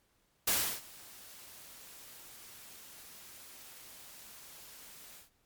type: noise with ADSR envelope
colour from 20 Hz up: white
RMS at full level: -28 dBFS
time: 0.47-5.3 s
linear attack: 8 ms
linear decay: 330 ms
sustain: -24 dB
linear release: 140 ms
effects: pink hiss -73 dBFS RMS until 5.45 s + MP3 96 kbps